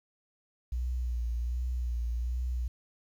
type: tone with vibrato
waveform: sine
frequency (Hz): 60.2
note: B1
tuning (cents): -44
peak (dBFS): -29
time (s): 0.72-2.68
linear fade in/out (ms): 5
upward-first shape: sine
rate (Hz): 1.3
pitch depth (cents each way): 51
effects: 10-bit